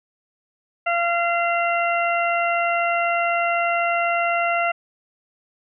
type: harmonic tone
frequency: 687 Hz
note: F5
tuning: 29 cents flat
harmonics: 1 / 2 / 3 / 4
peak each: -21 / -24 / -26 / -27 dBFS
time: 0.86-4.72 s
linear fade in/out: 10 ms
effects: none